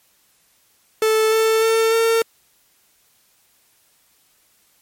45% pulse tone with pitch steps, 438.3 / 443.6 / 449.1 / 454.5 Hz, A4 / A4 / A4 / A#4, -7 / +14 / +35 / -44 cents, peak -14 dBFS, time 1.02-2.22 s, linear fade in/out 2 ms, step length 300 ms, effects white hiss -59 dBFS RMS until 4.81 s + MP3 64 kbps

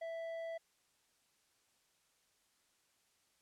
square tone with low-pass filter, 660 Hz, E5, 2 cents sharp, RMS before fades -43 dBFS, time 0.01-0.58 s, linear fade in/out 10 ms, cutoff 1800 Hz, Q 0.77, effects white hiss -75 dBFS RMS until 3.41 s + low-pass 10000 Hz 12 dB/octave

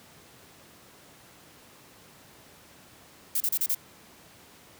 violet noise bursts, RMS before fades -26 dBFS, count 5, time 3.35-3.748 s, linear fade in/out 5 ms, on 54 ms, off 32 ms, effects pink hiss -53 dBFS RMS until 4.79 s + high-pass 100 Hz 12 dB/octave

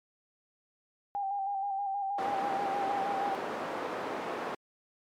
sine tone with vibrato, 793 Hz, G5, 20 cents sharp, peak -30 dBFS, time 1.15-3.35 s, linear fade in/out 0 ms, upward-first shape square, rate 6.3 Hz, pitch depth 33 cents each way
white band-pass noise, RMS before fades -36 dBFS, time 2.18-4.55 s, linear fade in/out 5 ms, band 290 to 880 Hz, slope 12 dB/octave
effects MP3 96 kbps

